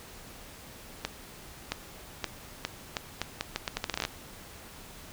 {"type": "accelerating click train", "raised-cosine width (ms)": 0.2, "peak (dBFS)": -12, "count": 18, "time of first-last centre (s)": [1.05, 4.051], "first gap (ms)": 670, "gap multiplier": 0.78, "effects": ["pink hiss -48 dBFS RMS until 5.12 s"]}